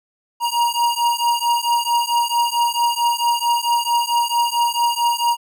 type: beating tone pair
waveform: square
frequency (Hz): 944 / 948.5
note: A#5 / A#5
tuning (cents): +22 / +30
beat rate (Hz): 4.5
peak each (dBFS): -20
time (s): 0.4-5.37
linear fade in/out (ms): 50
effects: none